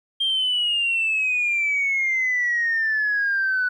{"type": "exponential sweep", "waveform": "sine", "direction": "down", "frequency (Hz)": [3200, 1480], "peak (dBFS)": -18, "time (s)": [0.2, 3.69], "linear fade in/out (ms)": 10, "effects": ["tanh soft clip ceiling -15 dBFS", "10-bit"]}